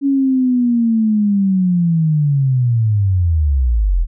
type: linear sweep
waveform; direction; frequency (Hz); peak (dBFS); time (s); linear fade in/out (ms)
sine; down; 280.9 to 37.54; -11; 0.01-4.07; 50
effects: none